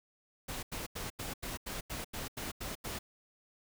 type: noise bursts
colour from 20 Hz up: pink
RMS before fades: -40 dBFS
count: 11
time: 0.48-2.99 s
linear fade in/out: 10 ms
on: 150 ms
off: 86 ms
effects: none